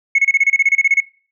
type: tone bursts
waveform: sine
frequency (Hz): 2192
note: C#7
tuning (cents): -20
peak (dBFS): -7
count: 14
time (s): 0.15-1.004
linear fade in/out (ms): 5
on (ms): 35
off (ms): 28
effects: noise-tail reverb RT60 0.4 s tail -22 dB re dry + tanh soft clip ceiling -6 dBFS